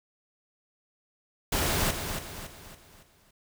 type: noise with echo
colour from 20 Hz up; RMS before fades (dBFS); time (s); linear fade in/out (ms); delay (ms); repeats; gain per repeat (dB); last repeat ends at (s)
pink; -27; 1.52-1.91; 5; 280; 5; -7; 3.31
effects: none